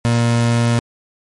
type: tone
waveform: 30% pulse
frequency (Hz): 117.8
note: A#2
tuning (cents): +19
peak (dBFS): -10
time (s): 0.05-0.79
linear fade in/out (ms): 0
effects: MP3 48 kbps